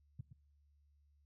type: tone with echo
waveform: sine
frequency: 123.47 Hz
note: B2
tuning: in tune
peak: -40 dBFS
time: 0.19-0.21 s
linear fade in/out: 5 ms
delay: 120 ms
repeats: 1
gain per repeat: -10 dB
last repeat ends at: 0.33 s
effects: noise-tail reverb RT60 0.6 s tail -24 dB re dry + added 72 Hz sine -68 dBFS peak until 1.25 s